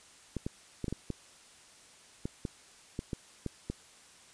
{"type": "clicks", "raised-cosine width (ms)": 3, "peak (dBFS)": -21, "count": 12, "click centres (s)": [0.367, 0.465, 0.843, 0.882, 0.926, 1.103, 2.255, 2.452, 2.991, 3.132, 3.463, 3.7], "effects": ["white hiss -57 dBFS RMS until 4.33 s", "resampled to 22050 Hz"]}